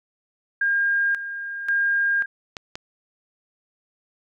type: tone with tremolo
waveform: sine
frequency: 1612 Hz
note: G6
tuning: 48 cents sharp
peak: -18 dBFS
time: 0.61-2.26 s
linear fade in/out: 5 ms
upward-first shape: square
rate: 0.93 Hz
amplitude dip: 70%
type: clicks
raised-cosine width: 0.2 ms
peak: -15 dBFS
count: 2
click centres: 2.568 / 2.755 s
effects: none